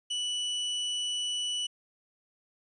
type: tone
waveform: 40% pulse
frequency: 2960 Hz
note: F#7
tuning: in tune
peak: -29 dBFS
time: 0.1-1.67 s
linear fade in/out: 10 ms
effects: resampled to 24000 Hz